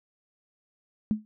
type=tone with exponential decay; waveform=sine; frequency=214.1 Hz; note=A3; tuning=47 cents flat; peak=-18 dBFS; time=1.11-1.25 s; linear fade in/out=0 ms; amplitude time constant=30 ms; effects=none